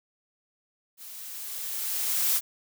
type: noise with level ramp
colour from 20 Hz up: blue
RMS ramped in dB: -44 to -23 dBFS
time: 0.97-2.41 s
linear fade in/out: 50 ms
effects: none